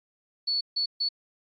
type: tone bursts at uneven times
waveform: sine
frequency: 4431 Hz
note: C#8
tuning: 2 cents flat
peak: -24 dBFS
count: 3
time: 0.47-0.61 / 0.76-0.86 / 1-1.09 s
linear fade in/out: 10 ms
effects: AAC 64 kbps